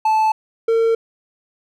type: tone pair in turn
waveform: triangle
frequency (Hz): 873 / 454.8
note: A5 / A#4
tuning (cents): -14 / -43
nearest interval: major seventh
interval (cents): 1129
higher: first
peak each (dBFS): -11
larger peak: neither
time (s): 0.05-0.32 / 0.68-0.95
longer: neither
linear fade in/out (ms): 5
effects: none